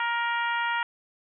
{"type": "harmonic tone", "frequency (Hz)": 470, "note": "A#4", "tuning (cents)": 14, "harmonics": [2, 3, 4, 5, 6, 7], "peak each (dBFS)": [-28, -30, -31, -37, -38, -42], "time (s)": [0, 0.83], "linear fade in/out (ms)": 2, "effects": []}